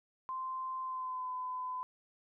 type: tone with pitch glide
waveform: sine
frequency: 1040 to 1011.6 Hz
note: C6 to B5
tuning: -11 to +41 cents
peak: -36 dBFS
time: 0.29-1.83 s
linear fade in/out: 0 ms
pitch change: -48 cents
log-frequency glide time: 0.82-1.29 s
effects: none